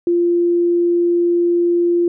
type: tone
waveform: sine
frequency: 346.3 Hz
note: F4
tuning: 15 cents flat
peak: -12 dBFS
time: 0.07-2.08 s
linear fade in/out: 2 ms
effects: none